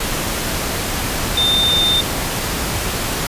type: tone in noise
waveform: sine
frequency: 3611 Hz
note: A7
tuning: 44 cents sharp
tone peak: -13 dBFS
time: 1.37-2.01 s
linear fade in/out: 5 ms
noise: pink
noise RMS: -21 dBFS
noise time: 0-3.27 s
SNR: +5 dB
effects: resampled to 32000 Hz